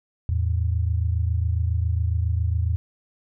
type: tone pair together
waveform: sine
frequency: 81.51 / 108.8 Hz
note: E2 / A2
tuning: -19 / -19 cents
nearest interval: perfect fourth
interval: 500 cents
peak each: -21 / -25 dBFS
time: 0.29-2.76 s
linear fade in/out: 0 ms
effects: none